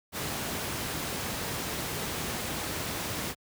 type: noise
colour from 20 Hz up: pink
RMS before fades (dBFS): -33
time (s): 0.12-3.35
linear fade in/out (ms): 50
effects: high-pass 80 Hz 12 dB/octave